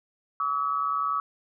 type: tone pair together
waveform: sine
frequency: 1144.8 / 1285 Hz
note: D6 / E6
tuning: -45 / -45 cents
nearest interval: major second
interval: 200 cents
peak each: -27 dBFS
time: 0.4-1.2 s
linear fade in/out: 2 ms
effects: none